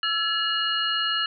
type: tone cluster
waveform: sine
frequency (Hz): 1337 / 1700 / 2882 / 4218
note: E6 / G#6 / F#7 / C8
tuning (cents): +24 / +40 / -46 / +13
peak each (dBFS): -28 / -30 / -25 / -31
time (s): 0.03-1.26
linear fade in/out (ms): 2
effects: none